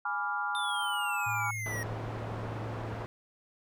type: chord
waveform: sine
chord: G# diminished seventh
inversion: none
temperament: equal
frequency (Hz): 830.6 / 987.8 / 1174.7 / 1396.9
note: G#5 / B5 / D6 / F6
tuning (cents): 0 / 0 / 0 / 0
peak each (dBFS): -35 / -38 / -38 / -33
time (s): 0.05-1.51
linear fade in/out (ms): 5
type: exponential sweep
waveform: square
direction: down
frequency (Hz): 3619 to 1864.7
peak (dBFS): -36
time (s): 0.55-1.83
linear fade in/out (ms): 0
type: tone with pitch glide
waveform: sine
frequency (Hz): 109.9 to 111.5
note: A2 to A2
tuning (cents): -2 to +23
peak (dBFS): -37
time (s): 1.26-3.06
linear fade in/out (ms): 10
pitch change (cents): +25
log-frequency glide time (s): 1.98-2.05
type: low-pass noise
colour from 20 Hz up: white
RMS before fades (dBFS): -40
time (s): 1.66-3.06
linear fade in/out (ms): 0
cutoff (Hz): 830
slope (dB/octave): 12
effects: none